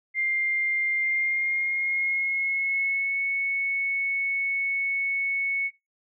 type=tone with pitch glide; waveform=sine; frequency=2100 to 2210 Hz; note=C7 to C#7; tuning=+6 to -6 cents; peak=-23 dBFS; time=0.14-5.71 s; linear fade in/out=50 ms; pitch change=+88 cents; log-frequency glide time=0.97-3.2 s; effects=noise-tail reverb RT60 0.2 s tail -19 dB re dry

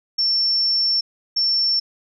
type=tone bursts at uneven times; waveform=sine; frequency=5420 Hz; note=E8; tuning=47 cents sharp; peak=-16 dBFS; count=2; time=0.18-1.01 / 1.36-1.8 s; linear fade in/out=10 ms; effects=none

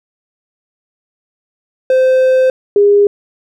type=tone pair in turn; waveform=triangle / sine; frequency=518 / 407.4 Hz; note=C5 / G#4; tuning=-17 / -33 cents; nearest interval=major third; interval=416 cents; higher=first; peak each=-5 dBFS; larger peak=neither; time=1.9-2.5 / 2.76-3.07 s; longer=first; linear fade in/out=2 ms; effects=none

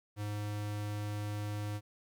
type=tone; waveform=square; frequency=104.2 Hz; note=G#2; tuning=6 cents sharp; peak=-36 dBFS; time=0.16-1.81 s; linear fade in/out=50 ms; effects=12-bit

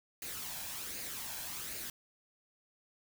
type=noise with flanger; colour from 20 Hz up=white; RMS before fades=-42 dBFS; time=0.22-1.9 s; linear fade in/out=2 ms; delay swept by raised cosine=0.44 to 1.25 ms; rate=1.3 Hz; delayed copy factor=+0.5; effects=none

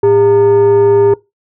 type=tone with frequency modulation; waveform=sine; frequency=402.2 Hz; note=G4; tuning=44 cents sharp; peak=-4 dBFS; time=0.03-1.14 s; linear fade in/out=5 ms; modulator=513 Hz; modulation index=0.41; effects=noise-tail reverb RT60 0.2 s tail -21 dB re dry + tanh soft clip ceiling -3 dBFS

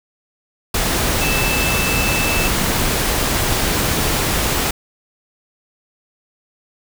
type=tone in noise; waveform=sine; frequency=2637 Hz; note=E7; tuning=in tune; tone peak=-21 dBFS; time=1.21-2.48 s; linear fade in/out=5 ms; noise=pink; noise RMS=-18 dBFS; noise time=0.74-4.71 s; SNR=-6 dB; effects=none

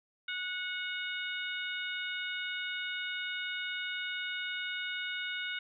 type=harmonic tone with a mistuned harmonic; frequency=734 Hz; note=F#5; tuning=14 cents flat; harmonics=2 / 3 / 4 / 5; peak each=-38 / -40 / -41 / -42 dBFS; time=0.28-5.59 s; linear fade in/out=5 ms; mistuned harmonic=4; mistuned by=-21 cents; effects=none

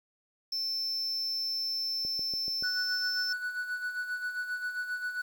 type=tone; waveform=triangle; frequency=5320 Hz; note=E8; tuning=15 cents sharp; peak=-29 dBFS; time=0.52-3.33 s; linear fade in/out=5 ms
type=click train; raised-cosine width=2 ms; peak=-32 dBFS; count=5; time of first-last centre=2.05-2.625 s; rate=6.96 Hz
type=tone with tremolo; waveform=triangle; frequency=1480 Hz; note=F#6; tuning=in tune; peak=-28 dBFS; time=2.63-5.22 s; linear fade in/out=10 ms; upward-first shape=sine; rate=7.5 Hz; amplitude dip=60%
effects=9-bit

